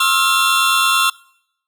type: tone cluster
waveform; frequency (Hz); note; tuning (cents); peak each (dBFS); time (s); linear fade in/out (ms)
square; 1069 / 1299 / 1388 / 2718 / 3484; C6 / E6 / F6 / F7 / A7; +37 / -26 / -11 / -48 / -18; -20; 0-1.1; 5
effects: noise-tail reverb RT60 0.7 s tail -23 dB re dry